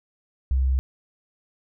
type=tone; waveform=sine; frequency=65.5 Hz; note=C2; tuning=2 cents sharp; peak=-18 dBFS; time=0.51-0.79 s; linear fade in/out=0 ms; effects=none